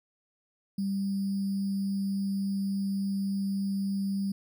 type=tone with sample-and-hold; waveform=sine; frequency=196.5 Hz; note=G3; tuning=4 cents sharp; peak=-27 dBFS; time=0.78-4.32 s; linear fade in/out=5 ms; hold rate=4900 Hz; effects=none